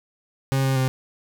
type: tone with pitch steps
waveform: 40% pulse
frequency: 134.7 / 133.7 / 130.6 Hz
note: C#3 / C3 / C3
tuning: -49 / +38 / -3 cents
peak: -18 dBFS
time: 0.52-0.88 s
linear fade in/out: 0 ms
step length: 120 ms
effects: none